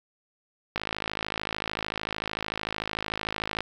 click train, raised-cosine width 0.3 ms, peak -13 dBFS, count 153, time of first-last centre 0.76-3.606 s, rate 53.4 Hz, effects 8-bit

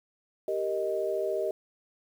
sine chord, Eb major, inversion first, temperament equal, 392 / 466.2 / 622.3 Hz, G4 / Bb4 / Eb5, 0 / 0 / 0 cents, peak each -31 / -34 / -30 dBFS, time 0.48-1.51 s, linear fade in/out 2 ms, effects 9-bit

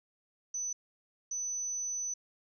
sine tone bursts at uneven times, 6000 Hz, F#8, 23 cents sharp, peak -33 dBFS, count 2, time 0.54-0.73 / 1.31-2.14 s, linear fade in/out 5 ms, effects none

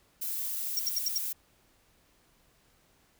violet noise, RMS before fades -34 dBFS, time 0.21-1.33 s, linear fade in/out 10 ms
sine tone bursts, 5588 Hz, F8, in tune, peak -26 dBFS, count 5, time 0.77-1.179 s, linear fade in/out 2 ms, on 21 ms, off 76 ms
effects pink hiss -66 dBFS RMS until 3.19 s

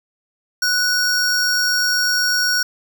square tone pair together, 1476 / 5576 Hz, F#6 / F8, -5 / -4 cents, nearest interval octave + major seventh, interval 2301 cents, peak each -19 dBFS, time 0.62-2.63 s, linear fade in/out 5 ms, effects none

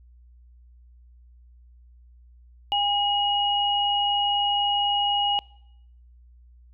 sine tone pair together, 812 / 2894 Hz, G#5 / F#7, -39 / -39 cents, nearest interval octave + minor seventh, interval 2200 cents, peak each -23 dBFS, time 2.72-5.39 s, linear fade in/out 0 ms, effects noise-tail reverb RT60 0.8 s tail -24 dB re dry + added 60 Hz sine -49 dBFS peak until 6.73 s

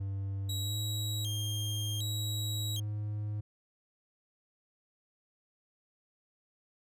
triangle tone with pitch glide, 98 to 105.03 Hz, G2 to G#2, 0 to +20 cents, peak -31 dBFS, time 0-3.41 s, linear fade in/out 10 ms, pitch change +120 cents, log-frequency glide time 0.6-0.76 s
sawtooth tone with vibrato, 3520 Hz, A7, in tune, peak -34 dBFS, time 0.49-2.8 s, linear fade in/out 5 ms, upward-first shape square, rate 0.66 Hz, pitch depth 160 cents each way
effects none

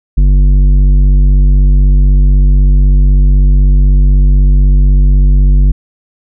triangle tone with tanh clipping, 48.04 Hz, G1, 34 cents flat, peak -5 dBFS, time 0.17-5.72 s, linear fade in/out 10 ms, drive 14 dB, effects none

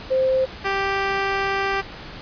sine / 10% pulse tone pair in turn, 523.3 / 392 Hz, C5 / G4, 0 / 0 cents, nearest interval perfect fourth, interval 500 cents, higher first, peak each -16 / -12 dBFS, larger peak second, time 0.1-0.46 / 0.64-1.82 s, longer second, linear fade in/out 20 ms, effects pink hiss -37 dBFS RMS until 2.21 s + resampled to 11025 Hz

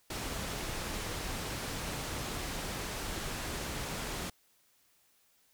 pink low-pass noise, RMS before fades -38 dBFS, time 0.1-4.3 s, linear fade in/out 5 ms, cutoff 11000 Hz, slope 12 dB/octave, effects white hiss -69 dBFS RMS until 5.53 s

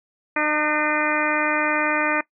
harmonic tone with a mistuned harmonic, 303 Hz, D#4, 46 cents flat, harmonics 1 / 2 / 3 / 4 / 5 / 6 / 7 / 8, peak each -27 / -27 / -27 / -27 / -27 / -27 / -27 / -27 dBFS, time 0.36-2.21 s, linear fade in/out 5 ms, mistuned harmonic 7, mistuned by -53 cents, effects noise-tail reverb RT60 0.1 s tail -20 dB re dry

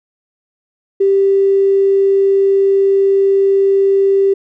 triangle tone with tanh clipping, 392 Hz, G4, in tune, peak -8 dBFS, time 1-4.34 s, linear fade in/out 10 ms, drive 3 dB, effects none

